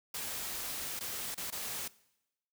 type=noise with dropouts; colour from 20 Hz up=white; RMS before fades=-39 dBFS; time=0.14-1.88 s; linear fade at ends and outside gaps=5 ms; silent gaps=0.993-1.007 / 1.346-1.376 / 1.504-1.523 s; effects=noise-tail reverb RT60 0.9 s tail -21 dB re dry